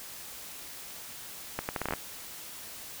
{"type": "accelerating click train", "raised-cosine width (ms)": 0.5, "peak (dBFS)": -15, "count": 9, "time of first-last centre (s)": [1.59, 1.937], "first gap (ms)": 99, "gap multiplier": 0.74, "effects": ["white hiss -44 dBFS RMS until 3 s"]}